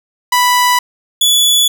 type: tone pair in turn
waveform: sawtooth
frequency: 987.8 / 3428 Hz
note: B5 / A7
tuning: 0 / -46 cents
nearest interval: octave + minor seventh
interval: 2154 cents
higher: second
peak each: -5 dBFS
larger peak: neither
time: 0.32-0.79 / 1.21-1.68 s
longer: neither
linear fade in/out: 5 ms
effects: none